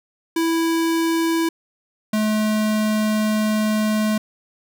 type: tone pair in turn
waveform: square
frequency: 329.6 / 214.7 Hz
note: E4 / A3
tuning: 0 / -42 cents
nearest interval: perfect fifth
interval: 742 cents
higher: first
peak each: -18 dBFS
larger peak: neither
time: 0.36-1.49 / 2.13-4.18 s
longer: second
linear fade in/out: 5 ms
effects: none